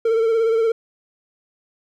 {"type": "tone with vibrato", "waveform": "triangle", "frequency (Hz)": 452.2, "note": "A4", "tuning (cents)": 47, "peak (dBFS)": -13, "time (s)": [0.05, 0.72], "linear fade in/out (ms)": 5, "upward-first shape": "sine", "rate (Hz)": 17, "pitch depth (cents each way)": 39, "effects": []}